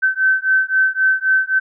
sine beating tone pair, 1535 / 1538.8 Hz, G6 / G6, -37 / -33 cents, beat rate 3.8 Hz, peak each -16 dBFS, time 0.02-1.6 s, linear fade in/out 20 ms, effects none

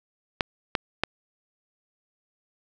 clicks, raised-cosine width 0.3 ms, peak -6 dBFS, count 3, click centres 0.408 / 0.752 / 1.036 s, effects none

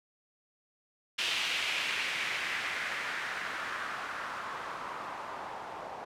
blue noise with low-pass filter sweep, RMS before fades -36 dBFS, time 1.18-6.05 s, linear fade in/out 10 ms, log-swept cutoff 3000 to 790 Hz, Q 2.1, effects none

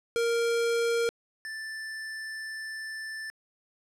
square tone pair in turn, 466.2 / 1763.5 Hz, A#4 / A6, 0 / +3 cents, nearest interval octave + major seventh, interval 2303 cents, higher second, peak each -25 / -36 dBFS, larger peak first, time 0.16-1.09 / 1.45-3.3 s, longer second, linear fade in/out 0 ms, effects low-pass 10000 Hz 12 dB/octave

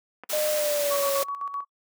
clicks, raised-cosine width 0.5 ms, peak -25 / -32 dBFS, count 2, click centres 0.236 / 0.24 s
white noise, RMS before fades -30 dBFS, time 0.29-1.24 s, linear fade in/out 10 ms
sine tone with pitch glide, 608 to 554.3 Hz, D#5 to C#5, -40 to 0 cents, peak -23 dBFS, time 0.33-1.23 s, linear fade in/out 2 ms, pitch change -160 cents, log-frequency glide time 0.51-1.11 s
sine tone with tremolo, 1126 Hz, C#6, 27 cents sharp, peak -27 dBFS, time 0.9-1.65 s, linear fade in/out 20 ms, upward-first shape square, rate 7.8 Hz, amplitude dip 60%
effects noise-tail reverb RT60 0.1 s tail -24 dB re dry + high-pass 300 Hz 12 dB/octave

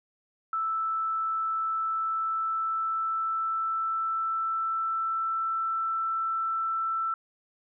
sine tone with pitch glide, 1318.5 to 1330.7 Hz, E6 to E6, 0 to +16 cents, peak -26 dBFS, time 0.53-7.14 s, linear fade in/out 2 ms, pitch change +16 cents, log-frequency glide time 1.68-5.53 s, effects none

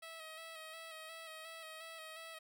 10% pulse tone with vibrato, 643 Hz, E5, 43 cents flat, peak -40 dBFS, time 0.02-2.39 s, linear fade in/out 10 ms, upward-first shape square, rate 2.8 Hz, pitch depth 27 cents each way, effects none

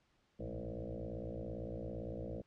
sine tone with frequency modulation, 206.2 Hz, G#3, 12 cents flat, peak -40 dBFS, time 0.39-2.42 s, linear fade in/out 10 ms, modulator 57.7 Hz, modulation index 6.7, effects pink hiss -75 dBFS RMS until 2.46 s + low-pass 5000 Hz 12 dB/octave

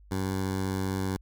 15% pulse tone with notch filter, 95.3 Hz, G2, 48 cents flat, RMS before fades -30 dBFS, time 0.11-1.17 s, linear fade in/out 5 ms, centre 2600 Hz, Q 1.9, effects added 50 Hz sine -51 dBFS peak until 1.21 s

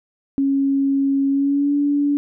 sine tone with pitch glide, 274.9 to 287.4 Hz, C#4 to D4, -14 to -37 cents, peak -15 dBFS, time 0.38-2.17 s, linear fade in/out 0 ms, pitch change +77 cents, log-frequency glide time 1.29-1.74 s, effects none

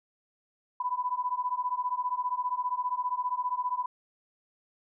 sine beating tone pair, 987.8 / 1002.8 Hz, B5 / B5, 0 / +26 cents, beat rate 15 Hz, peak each -31 dBFS, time 0.8-3.86 s, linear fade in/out 5 ms, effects none

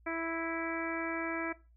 harmonic tone, 329.6 Hz, E4, in tune, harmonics 1 / 2 / 3 / 4 / 5 / 6 / 7, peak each -37 / -39 / -44 / -42 / -42 / -44 / -42 dBFS, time 0.06-1.53 s, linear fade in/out 10 ms, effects noise-tail reverb RT60 0.3 s tail -18 dB re dry + added 58 Hz sine -59 dBFS peak until 1.76 s

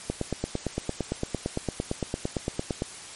click train, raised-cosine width 2 ms, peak -13 dBFS, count 25, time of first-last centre 0.1-2.821 s, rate 8.82 Hz, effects white hiss -42 dBFS RMS until 3.15 s + MP3 48 kbps

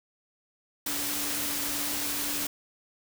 sine tone in noise, 289.5 Hz, D4, 25 cents flat, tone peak -40 dBFS, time 0.86-2.47 s, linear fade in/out 5 ms, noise white, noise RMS -31 dBFS, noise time 0.86-2.47 s, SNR -12 dB, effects none

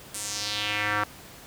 square tone with band-pass filter sweep, 104.5 Hz, G#2, 11 cents sharp, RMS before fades -29 dBFS, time 0.14-1.04 s, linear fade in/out 5 ms, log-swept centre 9400 to 1300 Hz, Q 2.4, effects pink hiss -46 dBFS RMS until 1.46 s + high-pass 60 Hz 12 dB/octave

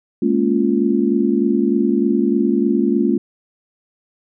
sine chord, Bb minor seventh, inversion third, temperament just, 209.8 / 233.1 / 279.7 / 349.6 Hz, Ab3 / Bb3 / Db4 / F4, +18 / 0 / +16 / +2 cents, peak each -19 dBFS, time 0.22-3.18 s, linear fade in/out 5 ms, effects none

